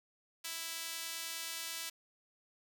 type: tone with high-pass filter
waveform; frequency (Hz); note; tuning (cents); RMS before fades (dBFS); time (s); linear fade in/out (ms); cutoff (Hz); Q
sawtooth; 329.6; E4; 0; -42; 0.44-1.9; 10; 2900; 0.61
effects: none